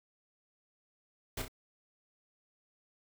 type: noise with echo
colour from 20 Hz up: pink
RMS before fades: -37 dBFS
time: 1.37-1.42 s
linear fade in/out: 5 ms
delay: 31 ms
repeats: 2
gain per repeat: -6 dB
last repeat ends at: 1.482 s
effects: none